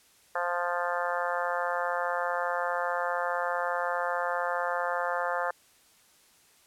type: harmonic tone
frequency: 175.2 Hz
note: F3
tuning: 6 cents sharp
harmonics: 3 / 4 / 5 / 6 / 7 / 8 / 9 / 10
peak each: -33 / -34 / -35 / -36 / -36 / -37 / -38 / -38 dBFS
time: 0.35-5.51 s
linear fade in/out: 5 ms
effects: white hiss -61 dBFS RMS until 6.66 s + low-pass 12000 Hz 12 dB/octave